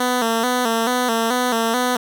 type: tone with vibrato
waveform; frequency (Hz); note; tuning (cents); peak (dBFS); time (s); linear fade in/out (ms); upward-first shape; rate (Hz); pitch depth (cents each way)
10% pulse; 238.1; A#3; +37; -9; 0-1.97; 5; square; 2.3; 80
effects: none